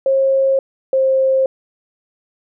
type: tone pair in turn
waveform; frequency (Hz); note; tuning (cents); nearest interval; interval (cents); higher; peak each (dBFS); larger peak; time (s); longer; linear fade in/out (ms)
sine; 538 / 530; C5 / C5; +48 / +22; unison; 26; first; -11; neither; 0.06-0.59 / 0.93-1.46; neither; 2
effects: none